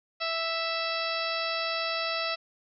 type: harmonic tone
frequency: 659.3 Hz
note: E5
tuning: in tune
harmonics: 1 / 2 / 3 / 4 / 5 / 6 / 7 / 8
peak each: -34 / -34 / -38 / -35 / -41 / -37 / -38 / -38 dBFS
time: 0.2-2.36 s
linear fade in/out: 20 ms
effects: none